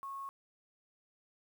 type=tone with quantisation; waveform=sine; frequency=1096 Hz; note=C#6; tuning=20 cents flat; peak=-40 dBFS; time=0.03-0.29 s; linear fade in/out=0 ms; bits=10; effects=none